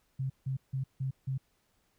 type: tone bursts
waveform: sine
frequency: 133 Hz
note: C3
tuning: 29 cents sharp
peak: -30 dBFS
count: 5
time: 0.19-1.38 s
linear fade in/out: 10 ms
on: 110 ms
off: 160 ms
effects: pink hiss -73 dBFS RMS until 1.98 s